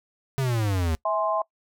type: exponential sweep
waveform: square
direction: down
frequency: 138.59 to 77.78 Hz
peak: -23 dBFS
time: 0.38-0.95 s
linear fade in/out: 0 ms
type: chord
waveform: sine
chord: E augmented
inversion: none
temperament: equal with one note detuned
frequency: 649.8 / 830.6 / 1046.5 Hz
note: E5 / G#5 / B#5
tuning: -25 / 0 / 0 cents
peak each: -25 / -29 / -26 dBFS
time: 1.05-1.42 s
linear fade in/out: 5 ms
effects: noise-tail reverb RT60 0.1 s tail -22 dB re dry